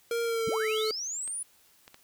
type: tone with pitch glide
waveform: square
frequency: 466.2 to 435 Hz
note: A#4 to A4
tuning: 0 to -20 cents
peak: -28 dBFS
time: 0.11-0.91 s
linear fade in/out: 2 ms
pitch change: -120 cents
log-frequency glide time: 0.23-0.67 s
type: linear sweep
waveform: sine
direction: up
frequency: 65.2 to 10060 Hz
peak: -32 dBFS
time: 0.47-1.43 s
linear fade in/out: 5 ms
type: clicks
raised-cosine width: 0.2 ms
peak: -30 dBFS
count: 3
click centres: 1.277 / 1.879 / 1.944 s
effects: white hiss -62 dBFS RMS until 2.03 s